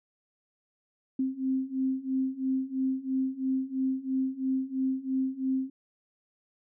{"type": "beating tone pair", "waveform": "sine", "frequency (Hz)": [261.6, 264.6], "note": ["C4", "C4"], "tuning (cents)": [0, 20], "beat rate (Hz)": 3, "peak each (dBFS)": [-31, -29], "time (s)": [1.19, 5.7], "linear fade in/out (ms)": 5, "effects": []}